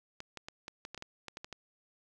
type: clicks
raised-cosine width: 0.2 ms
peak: -25 dBFS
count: 12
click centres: 0.204 / 0.373 / 0.485 / 0.681 / 0.851 / 0.946 / 0.977 / 1.024 / 1.283 / 1.371 / 1.445 / 1.527 s
effects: none

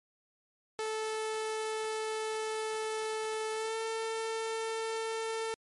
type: tone with pitch glide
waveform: sawtooth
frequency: 437.2 to 447.7 Hz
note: A4 to A4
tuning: -11 to +30 cents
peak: -29 dBFS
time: 0.79-5.54 s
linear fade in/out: 0 ms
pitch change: +41 cents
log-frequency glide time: 3.53-3.77 s
effects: MP3 48 kbps

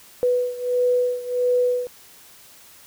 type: beating tone pair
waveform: sine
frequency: 493.9 / 495.4 Hz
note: B4 / B4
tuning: 0 / +5 cents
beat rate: 1.5 Hz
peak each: -20 / -23 dBFS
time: 0.23-1.87 s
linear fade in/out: 0 ms
effects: white hiss -48 dBFS RMS until 2.86 s

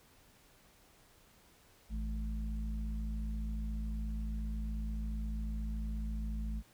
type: harmonic tone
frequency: 54.2 Hz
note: A1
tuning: 25 cents flat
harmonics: 1 / 3 / 4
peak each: -35 / -49 / -44 dBFS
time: 1.89-6.63 s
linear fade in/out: 50 ms
effects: pink hiss -64 dBFS RMS until 6.73 s

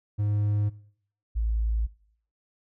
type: tone pair in turn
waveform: triangle / sine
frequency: 103.83 / 55.21 Hz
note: G#2 / A1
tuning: 0 / +7 cents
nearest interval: major seventh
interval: 1093 cents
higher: first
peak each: -21 / -23 dBFS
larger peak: first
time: 0.18-0.7 / 1.35-1.87 s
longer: neither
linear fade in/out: 20 ms
effects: noise-tail reverb RT60 0.6 s tail -20 dB re dry

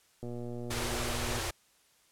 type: click train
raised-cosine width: 2 ms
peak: -28 dBFS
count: 140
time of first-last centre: 0.23-1.388 s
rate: 120 Hz
type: band-stop noise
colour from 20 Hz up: pink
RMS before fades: -34 dBFS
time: 0.7-1.51 s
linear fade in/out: 10 ms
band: 130 to 320 Hz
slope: 96 dB/octave
effects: white hiss -66 dBFS RMS until 2.11 s + low-pass 11000 Hz 12 dB/octave

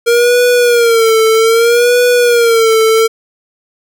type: tone with vibrato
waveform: square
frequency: 466.2 Hz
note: A#4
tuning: in tune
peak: -7 dBFS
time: 0.06-3.08 s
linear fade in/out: 20 ms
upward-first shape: sine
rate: 0.63 Hz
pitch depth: 88 cents each way
effects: none

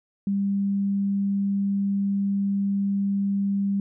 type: tone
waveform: sine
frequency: 198.6 Hz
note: G3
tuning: 23 cents sharp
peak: -21 dBFS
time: 0.27-3.8 s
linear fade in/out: 2 ms
effects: none

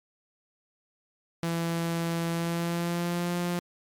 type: tone with pitch glide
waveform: sawtooth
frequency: 167.6 to 175.22 Hz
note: E3 to F3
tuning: +29 to +6 cents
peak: -23 dBFS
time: 1.43-3.59 s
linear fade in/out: 0 ms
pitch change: +77 cents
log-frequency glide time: 2.31-3.36 s
effects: MP3 96 kbps

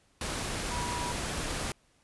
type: tone in noise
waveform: sine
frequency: 970 Hz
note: B5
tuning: 31 cents flat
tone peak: -35 dBFS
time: 0.71-1.12 s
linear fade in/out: 2 ms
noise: pink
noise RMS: -34 dBFS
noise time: 0.21-1.72 s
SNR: -4 dB
effects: pink hiss -67 dBFS RMS until 2.03 s + resampled to 24000 Hz

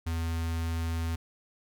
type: tone with notch filter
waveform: square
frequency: 82.41 Hz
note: E2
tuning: in tune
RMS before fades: -31 dBFS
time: 0.06-1.16 s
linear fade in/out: 10 ms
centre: 510 Hz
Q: 1.3
effects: none

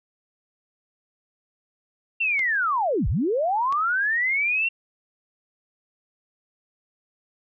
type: linear two-way sweep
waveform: sine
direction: down then up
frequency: 2755 to 35.83 to 2755 Hz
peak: -20 dBFS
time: 2.2-4.69 s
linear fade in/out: 10 ms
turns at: 3.08 s
type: clicks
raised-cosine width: 0.2 ms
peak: -20 dBFS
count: 2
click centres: 2.393 / 3.725 s
effects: none

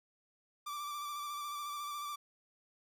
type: tone with vibrato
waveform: 45% pulse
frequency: 1172 Hz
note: D6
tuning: 4 cents flat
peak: -39 dBFS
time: 0.66-2.16 s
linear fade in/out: 10 ms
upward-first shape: square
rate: 14 Hz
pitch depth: 22 cents each way
effects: none

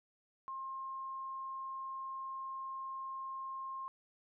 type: tone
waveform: sine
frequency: 1065 Hz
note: C6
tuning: 30 cents sharp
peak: -40 dBFS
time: 0.48-3.88 s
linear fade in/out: 0 ms
effects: none

